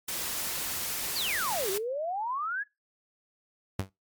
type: noise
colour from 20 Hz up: white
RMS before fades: -33 dBFS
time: 0.08-1.78 s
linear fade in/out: 5 ms
type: exponential two-way sweep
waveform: sine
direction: down then up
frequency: 4978 to 369.6 to 1729 Hz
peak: -29 dBFS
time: 1.15-2.64 s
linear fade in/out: 20 ms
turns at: 1.7 s
type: tone with exponential decay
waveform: sawtooth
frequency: 96 Hz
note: G2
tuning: 36 cents flat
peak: -21 dBFS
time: 3.79-3.9 s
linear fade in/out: 5 ms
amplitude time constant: 23 ms
effects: noise-tail reverb RT60 0.2 s tail -21 dB re dry + MP3 96 kbps